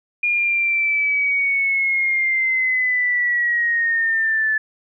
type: linear sweep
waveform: sine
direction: down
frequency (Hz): 2428 to 1737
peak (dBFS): -16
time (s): 0.23-4.58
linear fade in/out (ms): 5
effects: none